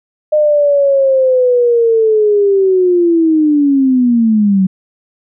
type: linear sweep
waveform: sine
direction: down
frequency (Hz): 611 to 185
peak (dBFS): -7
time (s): 0.32-4.67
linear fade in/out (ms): 10
effects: none